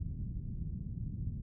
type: low-pass noise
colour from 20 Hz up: white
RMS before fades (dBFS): -39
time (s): 0-1.42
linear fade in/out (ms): 10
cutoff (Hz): 160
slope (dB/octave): 24
effects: none